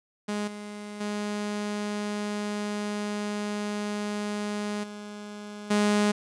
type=tone with level steps; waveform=sawtooth; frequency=207.7 Hz; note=G#3; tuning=in tune; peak=-24 / -33 / -25 / -34 / -17 dBFS; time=0.28-6.12 s; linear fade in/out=10 ms; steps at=0.47 / 1 / 4.83 / 5.7 s; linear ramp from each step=10 ms; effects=resampled to 22050 Hz + 9-bit